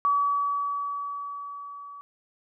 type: tone with level ramp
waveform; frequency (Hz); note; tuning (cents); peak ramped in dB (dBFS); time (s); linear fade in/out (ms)
sine; 1141; C#6; +50; -19 to -40; 0.05-2.01; 0
effects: none